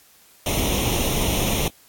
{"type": "noise with comb filter", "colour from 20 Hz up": "pink", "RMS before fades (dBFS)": -22, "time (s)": [0.46, 1.68], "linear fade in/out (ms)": 2, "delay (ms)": 0.32, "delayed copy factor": 0.75, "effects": ["white hiss -53 dBFS RMS until 1.88 s", "AAC 64 kbps"]}